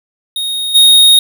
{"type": "tone with level steps", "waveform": "square", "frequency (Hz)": 3729, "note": "A#7", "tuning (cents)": 0, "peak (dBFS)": [-16, -4], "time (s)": [0.36, 1.19], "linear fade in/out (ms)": 2, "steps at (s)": 0.74, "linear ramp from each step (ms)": 20, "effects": []}